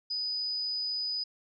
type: tone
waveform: sine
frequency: 4978 Hz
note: D#8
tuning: in tune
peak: -30 dBFS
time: 0.1-1.24 s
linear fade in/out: 10 ms
effects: none